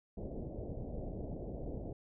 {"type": "low-pass noise", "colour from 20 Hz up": "pink", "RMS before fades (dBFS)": -42, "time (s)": [0.17, 1.93], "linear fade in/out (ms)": 5, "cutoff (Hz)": 670, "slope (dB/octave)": 48, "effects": []}